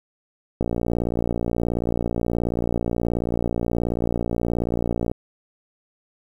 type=click train; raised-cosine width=2 ms; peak=-10 dBFS; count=265; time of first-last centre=0.61-5.115 s; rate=58.6 Hz; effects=8-bit